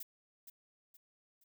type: noise with echo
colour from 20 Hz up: violet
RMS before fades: -44 dBFS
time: 0-0.03 s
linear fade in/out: 5 ms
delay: 470 ms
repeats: 3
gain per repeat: -8 dB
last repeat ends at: 1.44 s
effects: none